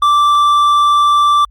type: tone with hard clipping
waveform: triangle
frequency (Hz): 1171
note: D6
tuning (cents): -5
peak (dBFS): -9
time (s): 0.02-1.45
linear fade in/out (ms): 5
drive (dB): 9
effects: added 50 Hz sine -40 dBFS peak until 1.5 s + Opus 32 kbps